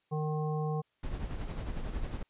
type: harmonic tone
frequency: 153.4 Hz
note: D#3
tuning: 24 cents flat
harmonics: 1 / 3 / 5 / 7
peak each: -31 / -37 / -40 / -44 dBFS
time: 0.11-0.82 s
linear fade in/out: 20 ms
type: noise with tremolo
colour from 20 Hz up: brown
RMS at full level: -34 dBFS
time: 1.03-2.23 s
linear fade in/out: 5 ms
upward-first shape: sine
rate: 11 Hz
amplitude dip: 50%
effects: white hiss -75 dBFS RMS until 2.29 s + resampled to 8000 Hz